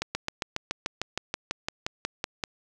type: slowing click train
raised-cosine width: 0.2 ms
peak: -11 dBFS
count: 16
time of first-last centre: 0.02-2.438 s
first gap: 130 ms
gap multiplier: 1.03
effects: none